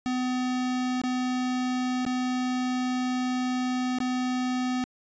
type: tone with dropouts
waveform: square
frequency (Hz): 252.5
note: B3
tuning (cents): +39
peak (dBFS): -26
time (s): 0.06-4.84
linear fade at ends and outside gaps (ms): 0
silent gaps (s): 1.016-1.037 / 2.051-2.064 / 3.986-4.003
effects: resampled to 16000 Hz